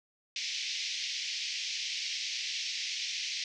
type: band-pass noise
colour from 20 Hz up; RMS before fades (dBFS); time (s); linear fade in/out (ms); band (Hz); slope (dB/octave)
white; -36; 0.36-3.44; 2; 2100 to 5900; 48
effects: none